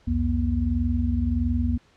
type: tone cluster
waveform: sine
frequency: 65.3 / 86.8 / 240.5 Hz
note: C2 / F2 / B3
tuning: -3 / -10 / -46 cents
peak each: -25 dBFS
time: 0.07-1.78 s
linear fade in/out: 10 ms
effects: pink hiss -59 dBFS RMS until 1.96 s + low-pass 5000 Hz 12 dB/octave